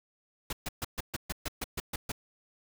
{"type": "noise bursts", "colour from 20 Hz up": "pink", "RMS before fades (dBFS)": -34, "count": 11, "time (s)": [0.5, 2.119], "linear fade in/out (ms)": 5, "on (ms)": 29, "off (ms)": 130, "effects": []}